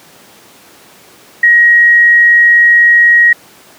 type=tone; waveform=sine; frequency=1892 Hz; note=A#6; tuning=25 cents sharp; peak=-3 dBFS; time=1.43-3.33 s; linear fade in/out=5 ms; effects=pink hiss -40 dBFS RMS until 3.78 s + high-pass 200 Hz 12 dB/octave